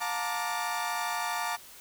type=chord; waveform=30% pulse; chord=Bb major seventh; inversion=second; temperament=equal with one note detuned; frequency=712.7 / 880 / 932.3 / 1174.7 Hz; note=F5 / A5 / Bb5 / D6; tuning=+35 / 0 / 0 / 0 cents; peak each=-33 dBFS; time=0-1.57 s; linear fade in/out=20 ms; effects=white hiss -50 dBFS RMS until 1.8 s